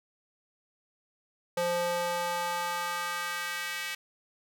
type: tone with high-pass filter sweep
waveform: square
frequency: 174.2 Hz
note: F3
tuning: 4 cents flat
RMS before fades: -32 dBFS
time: 1.57-3.95 s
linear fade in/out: 5 ms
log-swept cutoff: 470 to 2100 Hz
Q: 1.8
effects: none